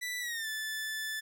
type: tone with pitch glide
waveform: sawtooth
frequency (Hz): 1975.5 to 1749.8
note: B6 to A6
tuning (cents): 0 to -10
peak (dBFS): -31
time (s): 0.01-1.21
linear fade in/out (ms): 20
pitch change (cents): -210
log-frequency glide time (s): 0.2-0.48
effects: none